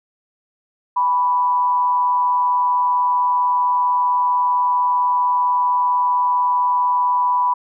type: tone with amplitude modulation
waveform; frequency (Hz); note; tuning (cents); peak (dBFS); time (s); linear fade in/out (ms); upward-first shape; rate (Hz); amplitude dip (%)
sine; 987.8; B5; 0; -12; 0.96-7.54; 10; sine; 160; 45
effects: none